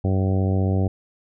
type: harmonic tone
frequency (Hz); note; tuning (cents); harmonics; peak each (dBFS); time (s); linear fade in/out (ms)
95.4; G2; -47; 1 / 2 / 3 / 4 / 5 / 6 / 7 / 8; -19 / -25 / -29 / -31 / -33 / -35 / -36 / -37; 0.04-0.88; 5
effects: none